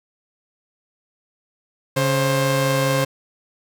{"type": "tone pair together", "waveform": "sawtooth", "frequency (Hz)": [138.59, 529.6], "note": ["C#3", "C5"], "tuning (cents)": [0, 21], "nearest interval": "octave + major seventh", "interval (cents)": 2321, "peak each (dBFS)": -16, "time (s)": [1.96, 3.05], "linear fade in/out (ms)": 10, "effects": []}